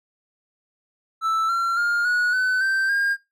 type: tone with pitch steps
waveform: triangle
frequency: 1320 / 1365 / 1411.5 / 1459.6 / 1509.3 / 1560.7 / 1613.9 Hz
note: E6 / F6 / F6 / F#6 / F#6 / G6 / G6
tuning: +2 / -40 / +18 / -24 / +34 / -8 / +50 cents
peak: -17 dBFS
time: 1.21-3.17 s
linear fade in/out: 50 ms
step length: 280 ms
effects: noise-tail reverb RT60 0.2 s tail -19 dB re dry